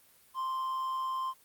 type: tone with amplitude modulation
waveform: triangle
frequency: 1046.5 Hz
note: C6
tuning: in tune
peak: -28 dBFS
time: 0.34-1.34 s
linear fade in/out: 50 ms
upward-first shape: sine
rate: 142 Hz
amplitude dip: 30%
effects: white hiss -62 dBFS RMS until 1.44 s + Opus 32 kbps